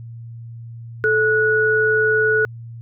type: tone pair together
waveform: sine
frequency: 435.5 / 1465 Hz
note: A4 / F#6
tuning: -18 / -18 cents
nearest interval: octave + major sixth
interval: 2100 cents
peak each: -17 / -16 dBFS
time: 1.04-2.45 s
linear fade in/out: 0 ms
effects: added 116 Hz sine -32 dBFS peak until 2.81 s